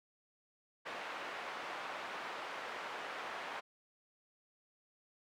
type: band-pass noise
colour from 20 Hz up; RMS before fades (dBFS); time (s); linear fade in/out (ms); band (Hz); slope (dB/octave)
pink; -44; 0.85-3.61; 20; 670 to 2200; 12
effects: none